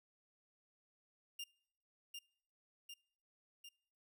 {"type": "tone with echo", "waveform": "sawtooth", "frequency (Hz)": 2807, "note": "F7", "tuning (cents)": 8, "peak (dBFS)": -40, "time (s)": [1.39, 1.44], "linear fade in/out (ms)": 5, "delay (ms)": 750, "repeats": 3, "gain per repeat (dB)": -3, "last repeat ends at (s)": 3.69, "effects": ["noise-tail reverb RT60 0.7 s tail -25 dB re dry"]}